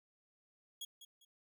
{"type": "tone with echo", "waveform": "sawtooth", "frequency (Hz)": 3322, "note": "G#7", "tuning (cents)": 0, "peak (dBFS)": -39, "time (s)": [0.81, 0.85], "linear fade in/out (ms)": 5, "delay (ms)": 200, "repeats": 2, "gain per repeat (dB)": -11, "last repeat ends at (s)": 1.25, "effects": []}